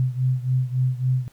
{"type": "beating tone pair", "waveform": "sine", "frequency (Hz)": [127.1, 130.7], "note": ["C3", "C3"], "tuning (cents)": [-50, -1], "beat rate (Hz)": 3.6, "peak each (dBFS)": [-21, -24], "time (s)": [0, 1.28], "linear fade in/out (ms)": 0, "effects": ["pink hiss -58 dBFS RMS until 1.32 s"]}